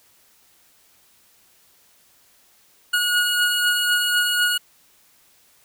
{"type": "beating tone pair", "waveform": "25% pulse", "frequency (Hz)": [1448, 1452], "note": ["F#6", "F#6"], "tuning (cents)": [-38, -33], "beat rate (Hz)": 4, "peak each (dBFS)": [-15, -22], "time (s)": [2.93, 4.58], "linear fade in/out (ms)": 10, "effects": ["white hiss -57 dBFS RMS until 5.64 s"]}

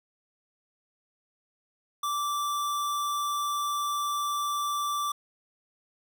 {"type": "tone", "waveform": "square", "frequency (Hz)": 1168, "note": "D6", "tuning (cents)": -10, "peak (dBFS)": -28, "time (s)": [2.03, 5.12], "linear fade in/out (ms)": 5, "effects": []}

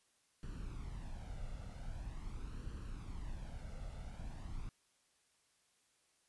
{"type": "noise with flanger", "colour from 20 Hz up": "brown", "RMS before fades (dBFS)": -45, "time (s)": [0.43, 4.69], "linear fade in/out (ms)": 0, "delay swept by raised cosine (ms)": [0.68, 1.46], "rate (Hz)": 0.44, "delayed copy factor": 0.6, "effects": ["white hiss -75 dBFS RMS until 6.28 s", "resampled to 24000 Hz"]}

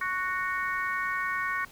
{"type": "harmonic tone", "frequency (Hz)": 370, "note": "F#4", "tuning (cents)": 0, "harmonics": [3, 4, 5, 6], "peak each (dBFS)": [-32, -33, -32, -37], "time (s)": [0.01, 1.65], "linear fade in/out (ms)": 5, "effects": ["pink hiss -52 dBFS RMS until 1.71 s"]}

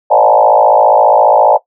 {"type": "tone with frequency modulation", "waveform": "sine", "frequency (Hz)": 725, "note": "F#5", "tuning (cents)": -35, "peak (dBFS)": -4, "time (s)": [0.1, 1.58], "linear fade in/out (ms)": 20, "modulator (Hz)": 54.8, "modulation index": 3.5, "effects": ["noise-tail reverb RT60 0.1 s tail -17 dB re dry"]}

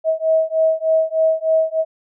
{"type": "beating tone pair", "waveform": "sine", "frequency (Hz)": [639, 642.3], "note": ["D#5", "E5"], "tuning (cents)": [46, -45], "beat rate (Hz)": 3.3, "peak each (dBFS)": -17, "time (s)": [0.04, 1.85], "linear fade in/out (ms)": 50, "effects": []}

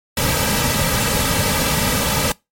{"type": "noise with comb filter", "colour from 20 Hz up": "pink", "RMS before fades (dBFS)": -18, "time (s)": [0.17, 2.32], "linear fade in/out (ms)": 2, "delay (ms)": 2.8, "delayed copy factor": -0.7, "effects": ["noise-tail reverb RT60 0.2 s tail -23 dB re dry", "MP3 64 kbps"]}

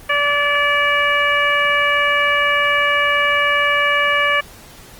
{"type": "harmonic tone", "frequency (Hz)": 578, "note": "D5", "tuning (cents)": -28, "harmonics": [1, 2, 3, 4, 5], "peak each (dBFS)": [-22, -19, -18, -19, -23], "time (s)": [0.09, 4.41], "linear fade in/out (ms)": 10, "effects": ["pink hiss -41 dBFS RMS until 4.99 s", "Opus 24 kbps"]}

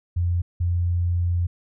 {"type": "tone pair in turn", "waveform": "sine", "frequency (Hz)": [87.31, 87.31], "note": ["F2", "F2"], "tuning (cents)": [0, 0], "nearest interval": "unison", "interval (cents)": 0, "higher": "neither", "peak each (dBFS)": -19, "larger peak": "neither", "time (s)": [[0.16, 0.42], [0.6, 1.47]], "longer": "second", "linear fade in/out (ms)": 10, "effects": []}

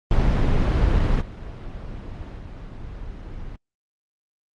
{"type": "noise with level steps", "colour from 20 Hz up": "brown", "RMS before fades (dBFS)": [-18, -33, -35], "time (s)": [0.11, 3.56], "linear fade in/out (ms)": 2, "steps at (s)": [1.2, 2.36], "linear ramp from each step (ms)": 20, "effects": ["low-pass 4000 Hz 12 dB/octave", "Opus 24 kbps"]}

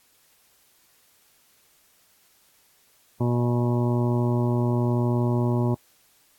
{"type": "harmonic tone with a mistuned harmonic", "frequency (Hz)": 120.8, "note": "B2", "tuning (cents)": -38, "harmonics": [1, 2, 3, 4, 5, 6, 7, 8, 9], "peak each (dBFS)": [-22, -26, -28, -40, -34, -46, -37, -37, -43], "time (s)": [3.2, 5.75], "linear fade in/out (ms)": 10, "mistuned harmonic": 6, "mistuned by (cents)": -67, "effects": ["white hiss -61 dBFS RMS until 6.38 s", "AAC 64 kbps"]}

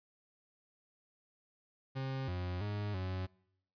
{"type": "tone with pitch steps", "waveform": "40% pulse", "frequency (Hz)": [133.4, 89.8, 103.4, 92.9], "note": ["C3", "F2", "G#2", "F#2"], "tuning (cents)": [34, 49, -7, 7], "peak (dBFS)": -35, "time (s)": [1.95, 3.27], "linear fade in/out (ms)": 20, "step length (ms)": 330, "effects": ["noise-tail reverb RT60 0.8 s tail -25 dB re dry", "resampled to 11025 Hz"]}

